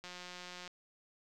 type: click train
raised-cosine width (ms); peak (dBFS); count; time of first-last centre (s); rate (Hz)
0.2; -30; 115; 0.04-0.677; 179
effects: none